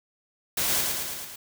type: noise with echo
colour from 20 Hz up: white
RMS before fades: -26 dBFS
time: 0.57-0.81 s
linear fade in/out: 5 ms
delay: 110 ms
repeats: 5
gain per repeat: -3 dB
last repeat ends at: 1.36 s
effects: none